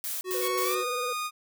blue noise bursts, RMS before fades -33 dBFS, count 3, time 0.04-0.746 s, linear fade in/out 0 ms, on 170 ms, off 98 ms
square tone, 370 Hz, F#4, in tune, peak -31 dBFS, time 0.24-0.85 s, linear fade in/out 50 ms
triangle tone with vibrato, 493.9 Hz, B4, in tune, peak -30 dBFS, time 0.34-1.13 s, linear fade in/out 5 ms, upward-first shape triangle, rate 19 Hz, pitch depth 57 cents each way
sawtooth tone with pitch glide, 1108.7 to 1230.2 Hz, C#6 to D#6, 0 to -20 cents, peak -26 dBFS, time 0.4-1.31 s, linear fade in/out 50 ms, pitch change +180 cents, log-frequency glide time 0.63-0.77 s
effects none

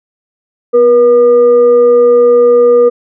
sine tone with frequency modulation, 481.5 Hz, B4, 44 cents flat, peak -3 dBFS, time 0.73-2.9 s, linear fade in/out 20 ms, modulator 730 Hz, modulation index 0.27, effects none

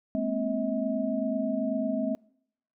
sine tone cluster, 212 / 234.3 / 262.3 / 638 Hz, G#3 / A#3 / C4 / D#5, +36 / +9 / +4 / +43 cents, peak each -32 / -33 / -30 / -31 dBFS, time 0.15-2.15 s, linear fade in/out 0 ms, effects noise-tail reverb RT60 0.7 s tail -26 dB re dry

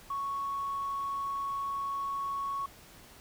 triangle tone, 1108.7 Hz, C#6, in tune, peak -28 dBFS, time 0.1-2.66 s, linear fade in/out 5 ms, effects tanh soft clip ceiling -29 dBFS + pink hiss -54 dBFS RMS until 3.2 s

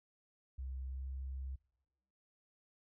sine tone with pitch glide, 65.41 to 66.32 Hz, C2 to C2, 0 to +24 cents, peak -40 dBFS, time 0.58-1.56 s, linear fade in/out 10 ms, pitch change +24 cents, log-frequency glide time 0.88-1.04 s, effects noise-tail reverb RT60 0.9 s tail -24 dB re dry

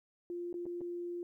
sine tone with dropouts, 348.9 Hz, F4, 2 cents flat, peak -37 dBFS, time 0.3-1.23 s, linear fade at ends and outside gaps 1 ms, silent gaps 0.528-0.541 / 0.656-0.664 / 0.808-0.814 s, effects 13-bit

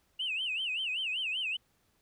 sine tone with vibrato, 2794 Hz, F7, in tune, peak -30 dBFS, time 0.19-1.57 s, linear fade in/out 10 ms, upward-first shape sine, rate 5.2 Hz, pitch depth 200 cents each way, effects tanh soft clip ceiling -26 dBFS + pink hiss -72 dBFS RMS until 2.01 s

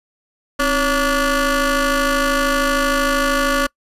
20% pulse ring-modulated tone, 293.5 Hz, D4, 1 cent flat, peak -7 dBFS, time 0.59-3.67 s, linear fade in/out 10 ms, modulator 854 Hz, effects noise-tail reverb RT60 0.1 s tail -25 dB re dry + resampled to 32000 Hz

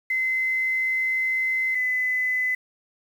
sine tone pair in turn, 2054 / 2013 Hz, C7 / B6, -33 / +33 cents, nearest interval unison, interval 34 cents, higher first, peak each -21 dBFS, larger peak neither, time 0.1-1.75 / 1.75-2.55 s, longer first, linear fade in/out 5 ms, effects 8-bit

